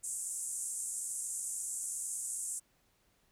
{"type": "band-pass noise", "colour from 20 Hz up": "pink", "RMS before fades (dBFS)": -39, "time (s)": [0.03, 2.6], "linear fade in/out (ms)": 20, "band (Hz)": [7400, 9800], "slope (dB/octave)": 48, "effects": ["pink hiss -72 dBFS RMS until 3.31 s"]}